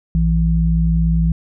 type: tone pair together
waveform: sine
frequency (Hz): 58.4 / 164.81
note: A#1 / E3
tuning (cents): +4 / 0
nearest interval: octave + tritone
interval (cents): 1796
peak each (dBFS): -15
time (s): 0.15-1.32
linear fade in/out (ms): 0
effects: none